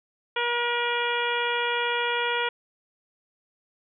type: harmonic tone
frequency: 477.8 Hz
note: A#4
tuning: 43 cents sharp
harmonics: 1 / 2 / 3 / 4 / 5 / 6 / 7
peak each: -30 / -29 / -30 / -33 / -32 / -34 / -34 dBFS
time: 0.36-2.49 s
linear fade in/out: 5 ms
effects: none